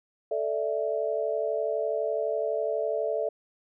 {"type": "chord", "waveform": "sine", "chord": "A suspended fourth", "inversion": "none", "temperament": "equal", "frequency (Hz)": [440, 587.3, 659.3], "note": ["A4", "D5", "E5"], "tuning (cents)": [0, 0, 0], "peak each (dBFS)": -30, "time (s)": [0.31, 3.29], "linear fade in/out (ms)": 5, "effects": []}